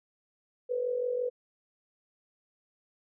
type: tone with amplitude modulation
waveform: sine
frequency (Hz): 493.9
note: B4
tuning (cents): 0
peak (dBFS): -25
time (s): 0.69-1.3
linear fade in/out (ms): 20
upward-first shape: sine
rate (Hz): 45.9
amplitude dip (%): 65
effects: none